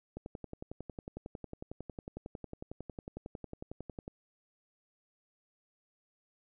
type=click train; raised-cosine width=2 ms; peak=-28 dBFS; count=44; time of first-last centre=0.17-4.079 s; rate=11 Hz; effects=none